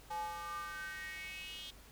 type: tone with high-pass filter sweep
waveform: square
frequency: 170.6 Hz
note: F3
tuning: 40 cents flat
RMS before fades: -44 dBFS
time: 0.1-1.71 s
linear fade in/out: 10 ms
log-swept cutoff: 780 to 3400 Hz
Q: 6.5
effects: added 50 Hz sine -59 dBFS peak until 1.91 s + pink hiss -59 dBFS RMS until 1.91 s